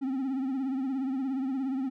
triangle tone with vibrato, 265.5 Hz, C4, 25 cents sharp, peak -26 dBFS, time 0.01-1.9 s, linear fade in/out 20 ms, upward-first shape triangle, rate 17 Hz, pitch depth 92 cents each way, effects none

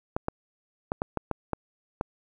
clicks, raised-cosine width 1 ms, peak -13 dBFS, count 8, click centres 0.165 / 0.284 / 0.919 / 1.019 / 1.173 / 1.313 / 1.533 / 2.011 s, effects 9-bit

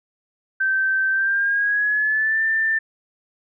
sine tone with pitch glide, 1552 to 1782.8 Hz, G6 to A6, -18 to +22 cents, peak -17 dBFS, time 0.6-2.79 s, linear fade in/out 10 ms, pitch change +240 cents, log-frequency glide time 1.1-2.42 s, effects none

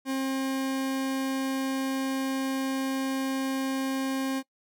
40% pulse tone, 267 Hz, C4, 35 cents sharp, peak -26 dBFS, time 0.05-4.43 s, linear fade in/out 50 ms, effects noise-tail reverb RT60 0.1 s tail -21 dB re dry

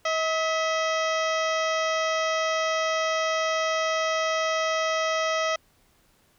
harmonic tone with a mistuned harmonic, 639 Hz, D#5, 46 cents sharp, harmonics 1 / 2 / 3 / 4 / 5 / 6 / 7 / 8 / 9 / 10, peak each -26 / -28 / -31 / -36 / -35 / -42 / -48 / -39 / -39 / -45 dBFS, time 0.05-5.56 s, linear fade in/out 5 ms, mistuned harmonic 3, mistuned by +54 cents, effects pink hiss -63 dBFS RMS until 6.38 s

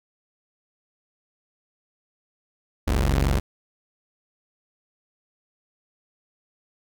sawtooth tone pair together, 46.46 / 68.9 Hz, F#1 / C#2, +8 / -10 cents, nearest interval perfect fifth, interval 682 cents, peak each -18 dBFS, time 2.87-3.4 s, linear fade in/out 10 ms, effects none

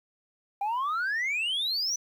sine exponential sweep, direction up, 784 to 6040 Hz, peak -24 dBFS, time 0.61-1.96 s, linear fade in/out 5 ms, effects tanh soft clip ceiling -25 dBFS + 10-bit

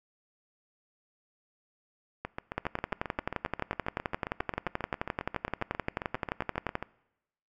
two click trains, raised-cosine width 0.5 ms, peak -14 / -19 dBFS, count 49 / 35, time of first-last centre 2.58-6.754 / 2.25-6.826 s, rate 11.5 / 7.43 Hz, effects noise-tail reverb RT60 0.9 s tail -22 dB re dry

